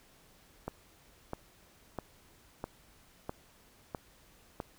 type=click train; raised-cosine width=1 ms; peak=-22 dBFS; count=7; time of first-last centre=0.68-4.602 s; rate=1.53 Hz; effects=pink hiss -62 dBFS RMS until 4.78 s